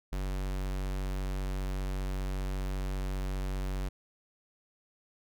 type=tone; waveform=square; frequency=47.42 Hz; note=F#1; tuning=43 cents sharp; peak=-32 dBFS; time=0.12-3.89 s; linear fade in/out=10 ms; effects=none